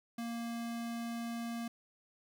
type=tone; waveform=square; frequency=233.1 Hz; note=A#3; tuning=in tune; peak=-38 dBFS; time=0.18-1.68 s; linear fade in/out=5 ms; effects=none